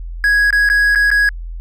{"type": "tone with dropouts", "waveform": "triangle", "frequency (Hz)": 1661.2, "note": "G#6", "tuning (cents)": 0, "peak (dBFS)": -8, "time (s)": [0.24, 1.29], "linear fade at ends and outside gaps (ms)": 1, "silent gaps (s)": [[0.506, 0.527], [0.69, 0.699], [0.95, 0.957], [1.104, 1.114]], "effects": ["added 42 Hz sine -24 dBFS peak until 1.6 s"]}